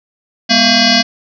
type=tone with frequency modulation; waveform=sine; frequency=2489 Hz; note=D#7; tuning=in tune; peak=-7 dBFS; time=0.49-1.03 s; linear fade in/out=20 ms; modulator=449 Hz; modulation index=6.1; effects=none